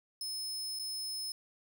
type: tone with dropouts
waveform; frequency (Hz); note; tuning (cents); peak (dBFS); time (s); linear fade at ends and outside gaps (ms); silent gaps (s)
sawtooth; 5200; E8; -24; -34; 0.21-1.32; 2; 0.79-0.795
effects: none